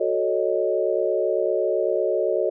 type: chord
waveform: sine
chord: D# half-diminished seventh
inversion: first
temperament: equal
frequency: 370 / 440 / 554.4 / 622.3 Hz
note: F#4 / A4 / C#5 / D#5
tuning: 0 / 0 / 0 / 0 cents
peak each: -25 dBFS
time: 0-2.5 s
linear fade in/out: 10 ms
effects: none